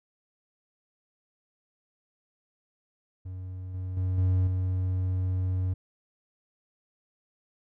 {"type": "tone with level steps", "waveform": "triangle", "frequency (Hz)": 92.5, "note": "F#2", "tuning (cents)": 0, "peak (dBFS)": [-33, -29, -23, -19, -23], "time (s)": [3.25, 5.74], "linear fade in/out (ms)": 10, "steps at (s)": [3.74, 3.97, 4.18, 4.47], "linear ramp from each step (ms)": 2, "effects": []}